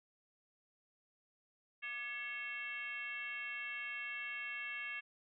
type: tone with frequency modulation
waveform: sine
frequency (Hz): 2196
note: C#7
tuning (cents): -17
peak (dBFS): -40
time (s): 1.82-5.01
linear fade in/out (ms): 20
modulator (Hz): 503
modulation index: 1.3
effects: none